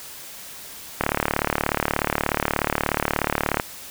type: click train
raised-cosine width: 0.5 ms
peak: -4 dBFS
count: 96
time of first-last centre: 1.01-3.599 s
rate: 36.7 Hz
effects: white hiss -39 dBFS RMS until 3.9 s